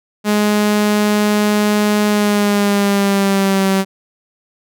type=tone with pitch glide; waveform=sawtooth; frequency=209 to 192.76 Hz; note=G#3 to G3; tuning=+11 to -29 cents; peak=-8 dBFS; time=0.24-3.85 s; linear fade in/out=50 ms; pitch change=-140 cents; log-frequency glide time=2.07-3.68 s; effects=none